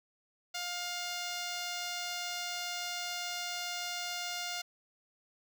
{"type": "tone with notch filter", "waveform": "5% pulse", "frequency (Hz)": 707, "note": "F5", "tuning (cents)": 21, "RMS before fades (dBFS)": -38, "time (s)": [0.54, 4.62], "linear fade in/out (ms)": 10, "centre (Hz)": 9300, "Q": 1.2, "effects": []}